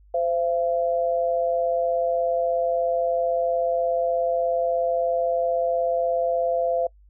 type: tone pair together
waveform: sine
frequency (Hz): 516 / 679.1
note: C5 / F5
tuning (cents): -24 / -49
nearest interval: perfect fourth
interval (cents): 475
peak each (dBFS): -23 / -23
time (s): 0.14-6.87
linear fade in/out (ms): 5
effects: noise-tail reverb RT60 0.1 s tail -24 dB re dry + added 50 Hz sine -50 dBFS peak until 7.09 s